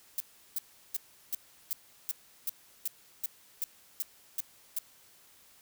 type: noise bursts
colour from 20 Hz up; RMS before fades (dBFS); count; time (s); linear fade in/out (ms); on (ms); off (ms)
violet; -32; 13; 0.18-4.786; 0; 22; 360
effects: white hiss -60 dBFS RMS until 5.61 s